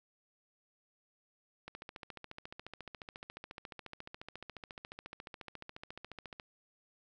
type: click train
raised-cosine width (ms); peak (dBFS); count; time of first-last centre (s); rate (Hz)
0.3; -29; 68; 1.68-6.398; 14.2
effects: none